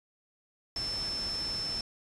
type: tone in noise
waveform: sine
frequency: 5300 Hz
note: E8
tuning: 9 cents sharp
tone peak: -32 dBFS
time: 0.76-1.81 s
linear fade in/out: 2 ms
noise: pink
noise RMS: -42 dBFS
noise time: 0.76-1.81 s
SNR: +7 dB
effects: resampled to 24000 Hz